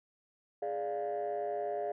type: chord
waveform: sine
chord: D diminished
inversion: second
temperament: equal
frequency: 415.3 / 587.3 / 698.5 Hz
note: Ab4 / D5 / F5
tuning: 0 / 0 / 0 cents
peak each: -36 / -36 / -35 dBFS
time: 0.62-1.92 s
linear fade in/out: 5 ms
effects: tanh soft clip ceiling -28 dBFS